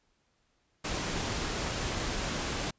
pink noise, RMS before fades -33 dBFS, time 0.84-2.71 s, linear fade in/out 10 ms, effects pink hiss -73 dBFS RMS until 2.78 s + resampled to 16000 Hz

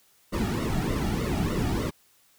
brown noise with flanger, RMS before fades -27 dBFS, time 0.32-1.91 s, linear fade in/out 20 ms, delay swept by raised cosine 1.2 to 1.98 ms, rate 3.3 Hz, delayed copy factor -0.95, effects white hiss -62 dBFS RMS until 2.38 s

